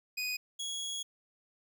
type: tone pair in turn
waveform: 25% pulse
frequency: 2489 / 3333 Hz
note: D#7 / G#7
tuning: 0 / +5 cents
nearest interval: perfect fourth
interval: 505 cents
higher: second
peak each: -29 / -32 dBFS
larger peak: first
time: 0.17-0.37 / 0.59-1.03 s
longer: second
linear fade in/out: 10 ms
effects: none